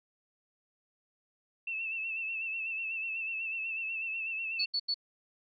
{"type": "tone with vibrato", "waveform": "sine", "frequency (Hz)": 2656, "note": "E7", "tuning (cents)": 12, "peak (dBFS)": -33, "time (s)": [1.67, 4.66], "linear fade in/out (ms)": 5, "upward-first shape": "sine", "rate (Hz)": 8.1, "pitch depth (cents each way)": 47}
{"type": "tone bursts", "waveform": "sine", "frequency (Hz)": 4435, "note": "C#8", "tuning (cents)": 0, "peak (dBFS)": -28, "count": 3, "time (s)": [4.59, 4.944], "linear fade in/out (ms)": 10, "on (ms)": 62, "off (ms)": 84}
{"effects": []}